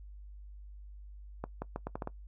accelerating click train, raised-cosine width 1 ms, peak -22 dBFS, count 7, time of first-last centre 1.44-2.074 s, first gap 180 ms, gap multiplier 0.78, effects noise-tail reverb RT60 0.1 s tail -20 dB re dry + added 50 Hz sine -46 dBFS peak until 2.27 s

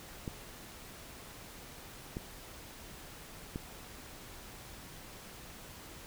clicks, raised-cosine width 3 ms, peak -24 dBFS, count 3, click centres 0.278 / 2.169 / 3.559 s, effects pink hiss -50 dBFS RMS until 6.06 s

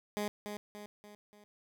15% pulse tone with echo, 207.7 Hz, G#3, in tune, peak -27 dBFS, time 0.17-0.28 s, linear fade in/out 0 ms, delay 290 ms, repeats 4, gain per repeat -6 dB, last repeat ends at 1.44 s, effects none

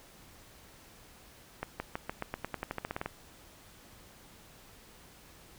accelerating click train, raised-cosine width 0.5 ms, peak -19 dBFS, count 16, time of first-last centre 1.63-3.06 s, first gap 170 ms, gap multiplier 0.91, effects pink hiss -56 dBFS RMS until 5.58 s

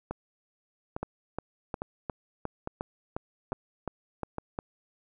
two click trains, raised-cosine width 1 ms, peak -19 / -18 dBFS, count 6 / 11, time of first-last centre 0.11-4.384 / 1.03-4.589 s, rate 1.17 / 2.81 Hz, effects none

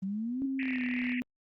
sine exponential sweep, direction up, 186.1 to 277.2 Hz, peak -31 dBFS, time 0.02-0.46 s, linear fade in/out 10 ms
sine tone with pitch glide, 267.7 to 248.3 Hz, C4 to B3, +40 to +9 cents, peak -30 dBFS, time 0.42-1.22 s, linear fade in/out 0 ms, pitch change -131 cents, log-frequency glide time 0.59-0.84 s
pink band-pass noise, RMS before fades -38 dBFS, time 0.59-1.2 s, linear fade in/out 2 ms, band 1800 to 2700 Hz, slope 96 dB/octave
click train, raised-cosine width 0.3 ms, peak -30 dBFS, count 20, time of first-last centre 0.63-1.12 s, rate 38.8 Hz
effects Opus 24 kbps

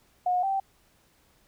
sine tone pair in turn, 723 / 778.1 Hz, F#5 / G5, -40 / -13 cents, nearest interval minor second, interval 127 cents, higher second, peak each -22 / -24 dBFS, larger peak first, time 0.26-0.43 / 0.43-0.6 s, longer neither, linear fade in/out 5 ms, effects pink hiss -64 dBFS RMS until 1.47 s

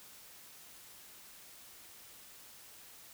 silence, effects white hiss -55 dBFS RMS until 3.13 s

